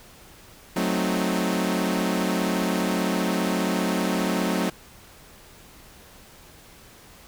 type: chord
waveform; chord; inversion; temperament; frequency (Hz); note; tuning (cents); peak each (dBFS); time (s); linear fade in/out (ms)
sawtooth; F# diminished seventh; none; equal; 185 / 220 / 261.6 / 311.1; F#3 / A3 / C4 / Eb4; 0 / 0 / 0 / 0; -22 / -24 / -25 / -26; 0.76-4.7; 5
effects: pink hiss -49 dBFS RMS until 7.27 s